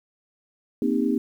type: chord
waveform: sine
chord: C minor seventh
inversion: third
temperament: equal with one note detuned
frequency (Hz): 233.1 / 261.6 / 311.1 / 401.9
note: Bb3 / C4 / Eb4 / G4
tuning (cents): 0 / 0 / 0 / +43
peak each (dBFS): -25 / -24 / -26 / -28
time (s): 0.82-1.18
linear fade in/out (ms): 2
effects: 9-bit